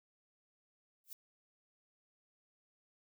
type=noise with exponential growth; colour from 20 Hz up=violet; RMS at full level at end=-43 dBFS; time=1.04-1.13 s; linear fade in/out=1 ms; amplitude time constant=19 ms; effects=none